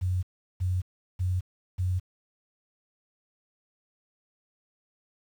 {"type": "tone bursts", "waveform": "sine", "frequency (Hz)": 91.4, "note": "F#2", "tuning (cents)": -21, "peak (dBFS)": -24, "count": 4, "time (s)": [0.01, 2], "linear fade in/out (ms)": 20, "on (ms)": 220, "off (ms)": 370, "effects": ["9-bit"]}